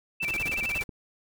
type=tone with vibrato; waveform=sine; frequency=2489 Hz; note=D#7; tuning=in tune; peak=-27 dBFS; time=0.2-0.83 s; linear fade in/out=10 ms; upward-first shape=square; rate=11 Hz; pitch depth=110 cents each way
type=noise with tremolo; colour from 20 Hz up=pink; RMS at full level=-36 dBFS; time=0.22-0.84 s; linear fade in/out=10 ms; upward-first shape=square; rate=17 Hz; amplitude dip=80%
type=click train; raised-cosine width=3 ms; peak=-29 dBFS; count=6; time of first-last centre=0.23-0.892 s; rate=7.55 Hz
effects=none